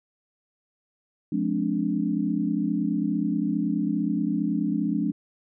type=chord; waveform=sine; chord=D half-diminished seventh; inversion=first; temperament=just; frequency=176.2 / 211.4 / 264.3 / 293.7 Hz; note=F3 / Ab3 / C4 / D4; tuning=+16 / +31 / +18 / 0 cents; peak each=-29 / -27 / -30 / -27 dBFS; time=1.32-5.12 s; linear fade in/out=5 ms; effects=none